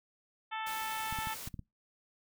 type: harmonic tone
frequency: 440 Hz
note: A4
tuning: in tune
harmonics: 2 / 3 / 4 / 5 / 6 / 7 / 8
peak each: -38 / -42 / -44 / -46 / -48 / -49 / -50 dBFS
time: 0.51-1.35 s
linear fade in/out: 20 ms
type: noise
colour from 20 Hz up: white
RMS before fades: -44 dBFS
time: 0.66-1.49 s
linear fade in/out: 10 ms
type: clicks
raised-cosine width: 5 ms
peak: -30 dBFS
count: 6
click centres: 1.126 / 1.188 / 1.272 / 1.475 / 1.542 / 1.593 s
effects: noise-tail reverb RT60 0.2 s tail -22 dB re dry